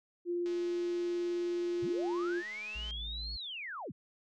sine tone with vibrato, 349.2 Hz, F4, in tune, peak -31 dBFS, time 0.25-2.43 s, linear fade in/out 50 ms, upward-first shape triangle, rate 19 Hz, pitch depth 8 cents each way
click train, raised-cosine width 0.2 ms, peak -35 dBFS, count 520, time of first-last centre 0.46-2.908 s, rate 212 Hz
sine linear two-way sweep, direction up then down, 80 to 4400 to 80 Hz, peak -39 dBFS, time 1.82-3.92 s, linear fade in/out 10 ms, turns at 3.34 s
triangle tone, 56.3 Hz, A1, 40 cents sharp, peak -38 dBFS, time 2.75-3.37 s, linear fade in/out 10 ms
effects none

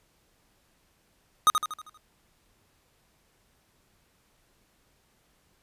square tone with echo, 1244.5 Hz, D#6, in tune, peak -16 dBFS, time 1.47-1.5 s, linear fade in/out 0 ms, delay 79 ms, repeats 6, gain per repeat -6 dB, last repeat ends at 1.974 s, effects pink hiss -67 dBFS RMS until 5.62 s + resampled to 32000 Hz

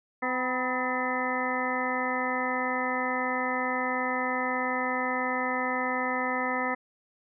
harmonic tone with a mistuned harmonic, 254.5 Hz, C4, 48 cents flat, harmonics 1 / 2 / 3 / 4 / 5 / 7 / 8, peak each -34 / -34 / -34 / -34 / -34 / -34 / -34 dBFS, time 0.22-6.75 s, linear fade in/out 10 ms, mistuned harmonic 4, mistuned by -54 cents, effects none

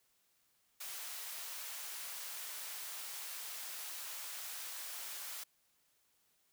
white high-pass noise, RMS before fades -45 dBFS, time 0.8-5.44 s, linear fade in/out 10 ms, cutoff 720 Hz, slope 12 dB/octave, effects white hiss -75 dBFS RMS until 6.52 s

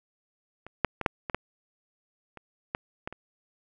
clicks, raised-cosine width 0.5 ms, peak -27 / -6 / -17 / -6 / -17 / -11 / -28 / -13 / -18 / -26 dBFS, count 10, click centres 0.666 / 0.847 / 1.013 / 1.062 / 1.298 / 1.346 / 2.373 / 2.749 / 3.075 / 3.126 s, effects none

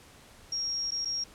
sine tone with dropouts, 5588 Hz, F8, in tune, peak -29 dBFS, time 0.52-1.24 s, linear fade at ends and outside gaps 5 ms, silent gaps 0.908-0.918 / 1.049-1.055 s, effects pink hiss -54 dBFS RMS until 1.34 s + low-pass 11000 Hz 12 dB/octave

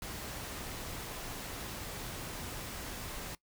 pink noise, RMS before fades -42 dBFS, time 0.02-3.35 s, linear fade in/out 2 ms, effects noise-tail reverb RT60 0.1 s tail -20 dB re dry

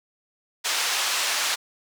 white band-pass noise, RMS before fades -25 dBFS, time 0.64-1.56 s, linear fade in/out 20 ms, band 780 to 5800 Hz, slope 12 dB/octave, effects none

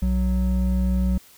triangle tone pair together, 61.8 / 185.2 Hz, B1 / F#3, +2 / +2 cents, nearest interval octave + perfect fifth, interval 1900 cents, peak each -18 / -20 dBFS, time 0.02-1.18 s, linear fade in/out 5 ms, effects white hiss -51 dBFS RMS until 1.37 s

